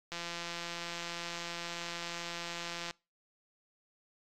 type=click train; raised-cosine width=0.2 ms; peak=-22 dBFS; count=478; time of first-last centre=0.12-2.909 s; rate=171 Hz; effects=noise-tail reverb RT60 0.3 s tail -26 dB re dry + AAC 64 kbps